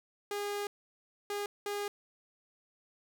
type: tone bursts at uneven times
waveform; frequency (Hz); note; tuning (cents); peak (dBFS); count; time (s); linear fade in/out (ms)
sawtooth; 408.6; G#4; -28; -30; 3; 0.31-0.67 / 1.3-1.46 / 1.66-1.88; 2
effects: none